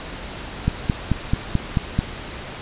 click train, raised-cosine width 5 ms, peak -5 dBFS, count 7, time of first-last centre 0.68-1.99 s, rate 4.58 Hz, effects pink hiss -33 dBFS RMS until 2.61 s + resampled to 8000 Hz

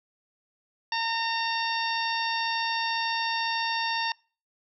harmonic tone, 914 Hz, A#5, 34 cents flat, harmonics 1 / 2 / 3 / 4 / 5 / 6, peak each -29 / -32 / -34 / -35 / -36 / -37 dBFS, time 0.92-4.12 s, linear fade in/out 2 ms, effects noise-tail reverb RT60 0.4 s tail -26 dB re dry

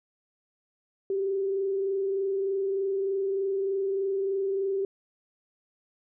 sine tone with frequency modulation, 390 Hz, G4, 9 cents flat, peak -25 dBFS, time 1.1-4.85 s, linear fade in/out 2 ms, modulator 23.3 Hz, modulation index 0.34, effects none

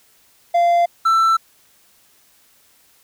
triangle tone pair in turn, 691 / 1333.4 Hz, F5 / E6, -19 / +19 cents, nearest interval major seventh, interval 1138 cents, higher second, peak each -10 dBFS, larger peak neither, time 0.54-0.86 / 1.05-1.37 s, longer neither, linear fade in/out 10 ms, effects white hiss -55 dBFS RMS until 3.03 s

